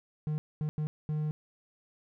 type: tone bursts at uneven times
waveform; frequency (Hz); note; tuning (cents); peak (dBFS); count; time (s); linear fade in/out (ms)
triangle; 152.5; D#3; -34; -27; 4; 0.27-0.38 / 0.61-0.69 / 0.78-0.87 / 1.09-1.31; 0
effects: none